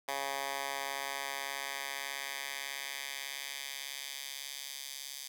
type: tone with high-pass filter sweep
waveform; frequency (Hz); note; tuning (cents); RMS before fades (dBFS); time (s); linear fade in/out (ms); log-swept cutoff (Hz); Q
10% pulse; 138.3; C#3; -4; -40; 0.08-5.28; 5; 830 to 4400; 1
effects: none